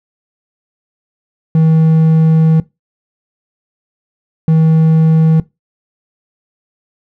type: tone pair in turn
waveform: triangle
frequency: 160 / 160 Hz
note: D#3 / D#3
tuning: +49 / +49 cents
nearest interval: unison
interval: 0 cents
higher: neither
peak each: -4 dBFS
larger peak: neither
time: 1.55-2.6 / 4.48-5.4 s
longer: first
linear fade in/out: 2 ms
effects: noise-tail reverb RT60 0.2 s tail -19 dB re dry